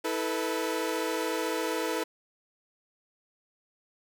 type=chord; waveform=sawtooth; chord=E suspended fourth; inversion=none; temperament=equal with one note detuned; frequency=324 / 440 / 493.9 Hz; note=E4 / A4 / B4; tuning=-30 / 0 / 0 cents; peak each=-29 dBFS; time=0.04-2.04 s; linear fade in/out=10 ms; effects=none